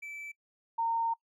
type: tone pair in turn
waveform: triangle / sine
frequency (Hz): 2317 / 917.4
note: D7 / A#5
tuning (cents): -24 / -28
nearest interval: octave + major third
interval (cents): 1604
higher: first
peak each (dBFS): -38 / -27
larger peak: second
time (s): 0.02-0.32 / 0.78-1.14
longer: second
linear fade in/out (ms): 10
effects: noise-tail reverb RT60 0.1 s tail -24 dB re dry